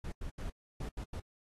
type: noise bursts at uneven times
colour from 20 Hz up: brown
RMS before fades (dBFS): -39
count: 6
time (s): 0.04-0.12 / 0.21-0.3 / 0.38-0.5 / 0.8-0.89 / 0.97-1.04 / 1.13-1.2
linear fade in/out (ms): 5
effects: AAC 32 kbps